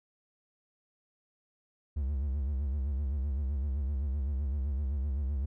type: tone with vibrato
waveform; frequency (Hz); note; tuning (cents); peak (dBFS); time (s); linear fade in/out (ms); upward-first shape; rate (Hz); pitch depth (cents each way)
triangle; 69.3; C#2; 0; -27; 1.96-5.46; 10; sine; 7.8; 130
effects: none